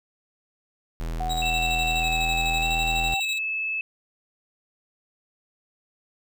square tone, 40.73 Hz, E1, 20 cents flat, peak -28 dBFS, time 1-3.14 s, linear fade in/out 0 ms
sine tone with pitch glide, 740 to 778.6 Hz, F#5 to G5, 0 to -12 cents, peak -27 dBFS, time 1.2-3.2 s, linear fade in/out 5 ms, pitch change +88 cents, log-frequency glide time 1.88-2.41 s
35% pulse tone with tremolo, 3836 Hz, A#7, 49 cents sharp, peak -25 dBFS, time 1.29-3.39 s, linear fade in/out 20 ms, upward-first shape square, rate 12 Hz, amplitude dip 55%
sine tone with vibrato, 2637 Hz, E7, in tune, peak -25 dBFS, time 1.42-3.81 s, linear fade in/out 2 ms, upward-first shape square, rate 0.83 Hz, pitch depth 19 cents each way
effects none

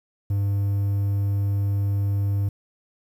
triangle tone, 100 Hz, G2, 35 cents sharp, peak -18 dBFS, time 0.3-2.49 s, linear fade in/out 5 ms, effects 9-bit

